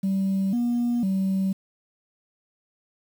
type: tone with pitch steps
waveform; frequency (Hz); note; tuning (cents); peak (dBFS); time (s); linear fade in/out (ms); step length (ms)
sine; 193.4 / 239.7 / 191.6; G3 / A#3 / G3; -23 / +48 / -39; -19; 0.03-1.53; 10; 500
effects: tanh soft clip ceiling -19 dBFS + 8-bit